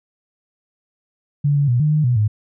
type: tone with pitch steps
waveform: sine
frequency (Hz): 144.3 / 142.9 / 121.6 / 151.4 / 152.6 / 123.2 / 106.2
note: D3 / D3 / B2 / D#3 / D#3 / B2 / G#2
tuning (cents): -30 / -47 / -26 / -47 / -33 / -4 / +39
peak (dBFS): -13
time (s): 1.44-2.28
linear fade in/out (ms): 10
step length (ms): 120
effects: none